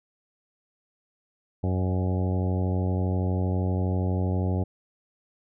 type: harmonic tone with a mistuned harmonic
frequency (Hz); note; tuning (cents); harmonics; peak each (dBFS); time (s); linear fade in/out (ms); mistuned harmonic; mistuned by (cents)
92.5; F#2; 0; 1 / 2 / 3 / 4 / 5 / 6 / 7 / 8 / 9; -24 / -30 / -34 / -36 / -38 / -40 / -41 / -42 / -43; 1.63-4.64; 10; 7; -24
effects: none